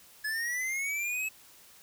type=linear sweep; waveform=square; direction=up; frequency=1700 to 2600 Hz; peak=-31 dBFS; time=0.24-1.29 s; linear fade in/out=10 ms; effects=white hiss -56 dBFS RMS until 1.82 s